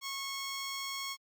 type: tone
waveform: 10% pulse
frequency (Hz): 1095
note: C#6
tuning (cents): -22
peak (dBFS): -28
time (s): 0.01-1.17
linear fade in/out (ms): 50
effects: Opus 48 kbps